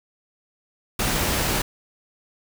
pink noise, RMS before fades -23 dBFS, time 0.99-1.62 s, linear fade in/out 5 ms, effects none

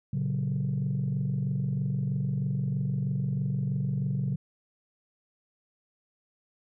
sine chord, F# major, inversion first, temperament just, 115.62 / 138.75 / 185 Hz, A#2 / C#3 / F#3, -14 / +2 / 0 cents, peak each -32 / -27 / -31 dBFS, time 0.13-4.36 s, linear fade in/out 5 ms, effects tanh soft clip ceiling -21 dBFS

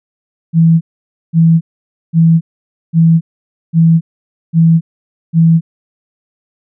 sine tone bursts, 164.4 Hz, E3, 4 cents flat, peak -4 dBFS, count 7, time 0.53-5.61 s, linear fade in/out 50 ms, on 280 ms, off 520 ms, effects none

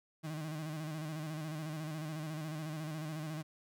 35% pulse tone with vibrato, 155.56 Hz, D#3, in tune, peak -37 dBFS, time 0.23-3.43 s, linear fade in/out 20 ms, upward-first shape square, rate 14 Hz, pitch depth 51 cents each way, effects none

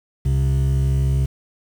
triangle tone pair together, 66.85 / 133.6 Hz, C2 / C3, +38 / +36 cents, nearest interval octave, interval 1198 cents, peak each -15 dBFS, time 0.25-1.26 s, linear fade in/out 10 ms, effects tanh soft clip ceiling -11 dBFS + 7-bit

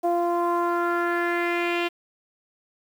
sawtooth tone with low-pass filter sweep, 345.8 Hz, F4, 17 cents flat, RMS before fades -24 dBFS, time 0.03-1.89 s, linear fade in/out 20 ms, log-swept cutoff 730 to 2900 Hz, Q 3.5, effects 8-bit

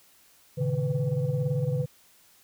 sine tone cluster, 113.3 / 136.7 / 154.6 / 498.4 Hz, A#2 / C#3 / D#3 / B4, -49 / -24 / -11 / +16 cents, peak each -34 / -26 / -29 / -31 dBFS, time 0.57-1.86 s, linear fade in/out 20 ms, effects tanh soft clip ceiling -17 dBFS + white hiss -59 dBFS RMS until 2.43 s

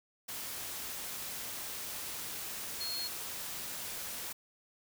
sine tone in noise, 4282 Hz, C8, 39 cents sharp, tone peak -36 dBFS, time 2.8-3.08 s, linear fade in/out 10 ms, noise white, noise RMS -41 dBFS, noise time 0.28-4.33 s, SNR +2 dB, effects none

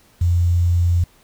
sine tone with quantisation, 86.9 Hz, F2, 8 cents flat, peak -13 dBFS, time 0.21-1.04 s, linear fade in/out 5 ms, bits 7, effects pink hiss -54 dBFS RMS until 1.23 s

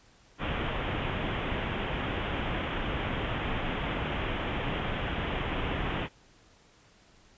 pink low-pass noise, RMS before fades -32 dBFS, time 0.38-6.09 s, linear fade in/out 50 ms, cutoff 3400 Hz, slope 96 dB/octave, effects pink hiss -60 dBFS RMS until 7.37 s + resampled to 16000 Hz

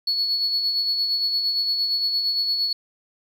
sine tone with tremolo, 4395 Hz, C#8, 16 cents flat, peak -17 dBFS, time 0.07-2.73 s, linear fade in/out 5 ms, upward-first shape sine, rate 8.7 Hz, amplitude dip 45%, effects tanh soft clip ceiling -16 dBFS + 9-bit

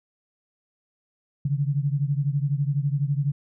sine beating tone pair, 138.59 / 150.59 Hz, C#3 / D3, 0 / +44 cents, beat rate 12 Hz, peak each -23 / -26 dBFS, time 1.45-3.32 s, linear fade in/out 5 ms, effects none

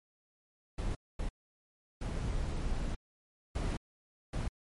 brown noise bursts at uneven times, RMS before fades -34 dBFS, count 5, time 0.78-0.95 / 1.19-1.29 / 2.01-2.95 / 3.55-3.77 / 4.33-4.48 s, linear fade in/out 5 ms, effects MP3 48 kbps

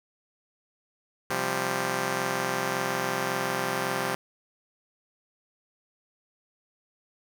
5% pulse chord, C suspended fourth, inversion none, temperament just, 130.81 / 174.42 / 196.22 Hz, C3 / F3 / G3, 0 / -2 / +2 cents, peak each -21 dBFS, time 1.3-4.15 s, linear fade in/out 2 ms, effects none

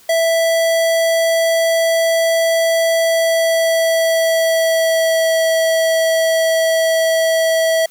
square tone with pitch glide, 659.3 to 651 Hz, E5 to E5, 0 to -22 cents, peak -13 dBFS, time 0.09-7.86 s, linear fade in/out 5 ms, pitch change -22 cents, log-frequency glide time 2.97-5.37 s, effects white hiss -47 dBFS RMS until 7.9 s

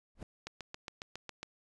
brown noise with exponential growth, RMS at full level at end -37 dBFS, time 0.15-0.23 s, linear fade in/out 2 ms, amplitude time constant 17 ms
click train, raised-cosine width 0.2 ms, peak -24 dBFS, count 8, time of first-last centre 0.47-1.43 s, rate 7.29 Hz
effects resampled to 24000 Hz

